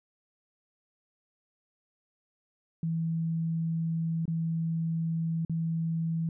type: tone with dropouts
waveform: sine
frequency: 163.9 Hz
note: E3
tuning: 10 cents flat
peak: -27 dBFS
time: 2.83-6.29 s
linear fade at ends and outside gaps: 2 ms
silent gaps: 4.255-4.279 / 5.45-5.496 s
effects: none